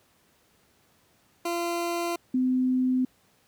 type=tone pair in turn; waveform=20% pulse / sine; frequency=343 / 255.6 Hz; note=F4 / C4; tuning=-31 / -40 cents; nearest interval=perfect fourth; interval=509 cents; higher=first; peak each=-22 / -21 dBFS; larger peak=second; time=1.45-2.16 / 2.34-3.05 s; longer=neither; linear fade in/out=5 ms; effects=pink hiss -64 dBFS RMS until 3.47 s + high-pass 80 Hz 12 dB/octave

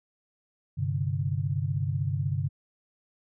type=chord; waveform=sine; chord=G suspended fourth; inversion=none; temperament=equal; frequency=98 / 130.81 / 146.83 Hz; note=G2 / C3 / D3; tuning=0 / 0 / 0 cents; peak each=-30 dBFS; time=0.77-2.49 s; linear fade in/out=20 ms; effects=none

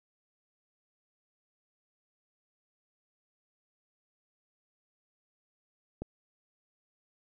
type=click; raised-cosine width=2 ms; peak=-23 dBFS; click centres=6.02 s; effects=none

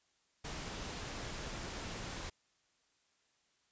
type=noise; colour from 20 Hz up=pink; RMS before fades=-43 dBFS; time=0.44-2.3 s; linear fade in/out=10 ms; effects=white hiss -75 dBFS RMS until 3.71 s + resampled to 16000 Hz

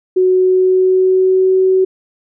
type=tone with pitch glide; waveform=sine; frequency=370 to 376.3 Hz; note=F#4 to F#4; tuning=0 to +29 cents; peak=-8 dBFS; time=0.16-1.85 s; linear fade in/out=10 ms; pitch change=+29 cents; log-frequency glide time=0.28-1.55 s; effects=none

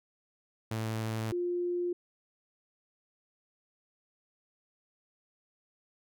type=tone pair in turn; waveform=sawtooth / sine; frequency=111 / 352.4 Hz; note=A2 / F4; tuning=+16 / +16 cents; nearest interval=octave + minor sixth; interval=2000 cents; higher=second; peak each=-28 / -29 dBFS; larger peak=first; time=0.71-1.32 / 1.32-1.93 s; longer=neither; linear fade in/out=5 ms; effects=none

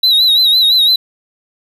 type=tone with vibrato; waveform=triangle; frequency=3897 Hz; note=B7; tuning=24 cents flat; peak=-6 dBFS; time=0.03-0.96 s; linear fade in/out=5 ms; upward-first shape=sine; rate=5.9 Hz; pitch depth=77 cents each way; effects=none

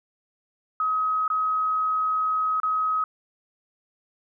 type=tone with dropouts; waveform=sine; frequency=1269 Hz; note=D#6; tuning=34 cents sharp; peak=-21 dBFS; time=0.8-3.04 s; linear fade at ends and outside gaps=2 ms; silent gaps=1.279-1.301 / 2.601-2.632 s; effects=none

